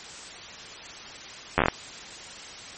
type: slowing click train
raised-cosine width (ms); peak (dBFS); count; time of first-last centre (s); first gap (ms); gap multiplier
0.5; -4; 7; 1.58-1.684; 11; 1.18
effects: white hiss -41 dBFS RMS until 2.77 s + MP3 32 kbps